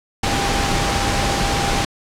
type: tone in noise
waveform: sine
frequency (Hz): 797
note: G5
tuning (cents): +28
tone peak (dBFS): -25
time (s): 0.23-1.85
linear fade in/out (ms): 5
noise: pink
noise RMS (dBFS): -19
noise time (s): 0.23-1.85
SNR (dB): -9
effects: low-pass 7000 Hz 12 dB/octave